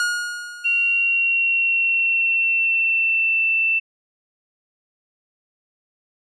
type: tone with exponential decay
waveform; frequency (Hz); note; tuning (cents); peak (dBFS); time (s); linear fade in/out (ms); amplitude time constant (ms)
45% pulse; 1436; F6; +48; -17; 0-1.34; 1; 290
type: tone with pitch glide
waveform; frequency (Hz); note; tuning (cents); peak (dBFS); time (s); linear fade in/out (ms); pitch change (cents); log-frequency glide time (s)
sine; 2749 to 2671; F7 to E7; -28 to +22; -16; 0.64-3.8; 20; -50; 1.04-3.44
effects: resampled to 24000 Hz